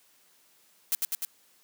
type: noise with echo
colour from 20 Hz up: blue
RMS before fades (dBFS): -26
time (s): 0.92-0.95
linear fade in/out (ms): 0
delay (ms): 100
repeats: 3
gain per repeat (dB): -2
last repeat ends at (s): 1.25
effects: white hiss -63 dBFS RMS until 1.63 s + high-pass 150 Hz 12 dB/octave